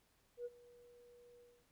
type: tone with ADSR envelope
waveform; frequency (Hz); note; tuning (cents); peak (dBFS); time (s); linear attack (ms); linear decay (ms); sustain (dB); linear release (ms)
sine; 483; B4; -39; -39; 0.37-1.66; 82; 36; -21; 250
effects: tanh soft clip ceiling -37 dBFS + pink hiss -75 dBFS RMS until 1.71 s